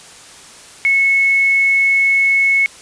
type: tone with quantisation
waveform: sine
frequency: 2196 Hz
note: C#7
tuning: 17 cents flat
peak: -10 dBFS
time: 0.85-2.66 s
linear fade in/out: 0 ms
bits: 6
effects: white hiss -39 dBFS RMS until 2.81 s + resampled to 22050 Hz